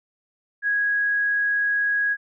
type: tone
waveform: sine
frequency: 1656 Hz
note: G#6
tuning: 5 cents flat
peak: -19 dBFS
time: 0.62-2.17 s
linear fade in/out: 50 ms
effects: none

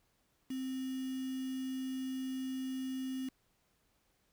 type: tone with quantisation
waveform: sine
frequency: 261.6 Hz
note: C4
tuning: in tune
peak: -36 dBFS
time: 0.5-3.29 s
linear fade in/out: 5 ms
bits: 8
effects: pink hiss -75 dBFS RMS until 4.32 s

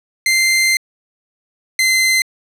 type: tone pair in turn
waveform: sawtooth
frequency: 2084 / 2066 Hz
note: C7 / C7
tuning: -7 / -22 cents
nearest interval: unison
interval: 15 cents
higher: first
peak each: -8 dBFS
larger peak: neither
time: 0.26-0.77 / 1.79-2.22 s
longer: first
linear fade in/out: 2 ms
effects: low-pass 12000 Hz 12 dB/octave

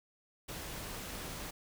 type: noise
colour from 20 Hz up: pink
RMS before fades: -43 dBFS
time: 0.48-1.51 s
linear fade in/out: 10 ms
effects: none

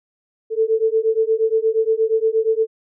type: beating tone pair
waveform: sine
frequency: 440 / 448.5 Hz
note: A4 / A4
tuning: 0 / +33 cents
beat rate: 8.5 Hz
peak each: -18 dBFS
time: 0.5-2.67 s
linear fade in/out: 50 ms
effects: none

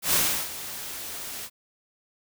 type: noise with ADSR envelope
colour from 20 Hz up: white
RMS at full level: -21 dBFS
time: 0.02-1.5 s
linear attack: 110 ms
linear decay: 350 ms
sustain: -15 dB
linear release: 56 ms
effects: none

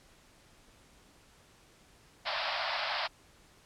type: band-pass noise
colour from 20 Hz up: pink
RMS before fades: -34 dBFS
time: 2.25-3.08 s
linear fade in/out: 20 ms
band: 590 to 5100 Hz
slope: 96 dB/octave
effects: pink hiss -61 dBFS RMS until 3.65 s + low-pass 10000 Hz 12 dB/octave

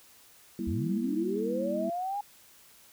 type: chord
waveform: sine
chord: E diminished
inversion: first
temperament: just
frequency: 197.78 / 237.3 / 329.6 Hz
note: G3 / Bb3 / E4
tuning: +16 / +31 / 0 cents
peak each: -35 dBFS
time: 0.59-1.9 s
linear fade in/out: 2 ms
type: linear sweep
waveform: sine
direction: up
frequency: 66.6 to 830.6 Hz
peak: -30 dBFS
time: 0.67-2.21 s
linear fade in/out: 5 ms
effects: white hiss -57 dBFS RMS until 2.92 s

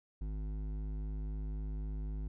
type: tone with hard clipping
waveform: triangle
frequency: 51.91 Hz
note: G#1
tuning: in tune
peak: -38 dBFS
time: 0.21-2.28 s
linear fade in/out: 5 ms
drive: 15 dB
effects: none

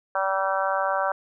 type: harmonic tone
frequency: 192.7 Hz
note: G3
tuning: 29 cents flat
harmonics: 3 / 4 / 5 / 6 / 7 / 8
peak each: -27 / -28 / -29 / -30 / -30 / -31 dBFS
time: 0.15-1.12 s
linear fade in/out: 2 ms
effects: none

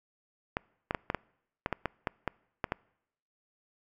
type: clicks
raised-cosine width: 0.5 ms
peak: -14 dBFS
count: 12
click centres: 0.569 / 0.909 / 0.948 / 1.101 / 1.147 / 1.661 / 1.727 / 1.857 / 2.072 / 2.277 / 2.642 / 2.721 s
effects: noise-tail reverb RT60 0.8 s tail -26 dB re dry

